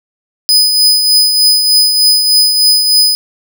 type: tone with tremolo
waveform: 40% pulse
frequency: 5000 Hz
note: D#8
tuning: 8 cents sharp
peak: -3 dBFS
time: 0.49-3.15 s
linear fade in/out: 0 ms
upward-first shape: triangle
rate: 3.3 Hz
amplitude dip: 50%
effects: none